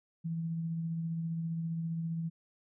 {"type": "tone with tremolo", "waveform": "sine", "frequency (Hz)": 164.81, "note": "E3", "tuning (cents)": 0, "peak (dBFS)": -31, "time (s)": [0.24, 2.3], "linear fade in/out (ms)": 20, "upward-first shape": "triangle", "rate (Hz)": 15, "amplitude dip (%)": 30, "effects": []}